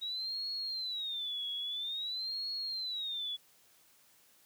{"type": "tone with vibrato", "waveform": "sine", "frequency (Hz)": 3804, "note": "A#7", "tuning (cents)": 34, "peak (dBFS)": -35, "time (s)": [0.01, 3.37], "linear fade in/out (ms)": 20, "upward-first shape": "sine", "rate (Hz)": 0.5, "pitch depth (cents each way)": 220, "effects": ["white hiss -65 dBFS RMS until 4.45 s", "high-pass 80 Hz 12 dB/octave"]}